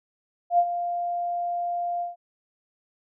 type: tone with ADSR envelope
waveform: sine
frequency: 698.5 Hz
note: F5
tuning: in tune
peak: -14 dBFS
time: 0.5-2.16 s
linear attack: 85 ms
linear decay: 59 ms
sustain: -11 dB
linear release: 150 ms
effects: none